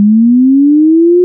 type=linear sweep; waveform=sine; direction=up; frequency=200.8 to 363 Hz; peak=-3 dBFS; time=0-1.24 s; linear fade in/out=0 ms; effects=none